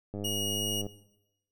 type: click train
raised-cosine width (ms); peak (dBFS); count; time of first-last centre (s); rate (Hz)
2; -25; 75; 0.14-0.865; 102
type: tone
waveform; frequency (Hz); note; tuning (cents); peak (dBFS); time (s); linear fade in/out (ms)
sawtooth; 2879; F#7; -48; -27; 0.24-0.82; 10
effects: noise-tail reverb RT60 0.9 s tail -17 dB re dry